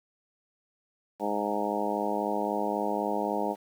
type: harmonic tone with a mistuned harmonic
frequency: 103.83 Hz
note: G#2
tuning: in tune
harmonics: 2 / 3 / 4 / 5 / 6 / 7 / 8 / 9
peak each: -35 / -35 / -35 / -35 / -35 / -35 / -35 / -35 dBFS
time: 1.19-3.56 s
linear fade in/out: 50 ms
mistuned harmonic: 9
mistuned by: -21 cents
effects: 9-bit